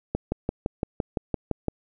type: click train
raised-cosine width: 2 ms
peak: -11 dBFS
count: 10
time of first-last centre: 0.15-1.683 s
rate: 5.87 Hz
effects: none